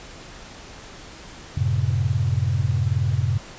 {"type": "chord", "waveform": "sine", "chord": "F# diminished", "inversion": "none", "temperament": "just", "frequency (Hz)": [92.5, 111, 133.2], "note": ["F#2", "A2", "C3"], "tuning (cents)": [0, 16, 31], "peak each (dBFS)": -23, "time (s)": [1.57, 3.38], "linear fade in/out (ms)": 5, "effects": ["pink hiss -41 dBFS RMS until 3.58 s", "resampled to 16000 Hz"]}